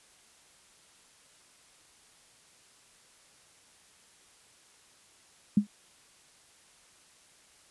sine tone with exponential decay, 206.2 Hz, G#3, 12 cents flat, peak -15 dBFS, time 5.57-5.67 s, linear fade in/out 5 ms, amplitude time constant 21 ms, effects white hiss -60 dBFS RMS until 7.7 s + resampled to 24000 Hz

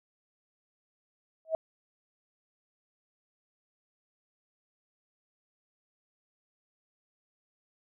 sine tone with exponential growth, 643 Hz, E5, 43 cents flat, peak -21 dBFS, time 1.45-1.55 s, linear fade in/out 1 ms, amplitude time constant 20 ms, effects none

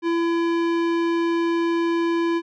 sine tone with tanh clipping, 336.6 Hz, E4, 36 cents sharp, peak -21 dBFS, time 0.02-2.42 s, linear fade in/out 50 ms, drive 18 dB, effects none

